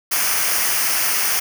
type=noise with comb filter; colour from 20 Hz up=white; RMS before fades=-19 dBFS; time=0.11-1.4 s; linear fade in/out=10 ms; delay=0.26 ms; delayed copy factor=-0.65; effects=none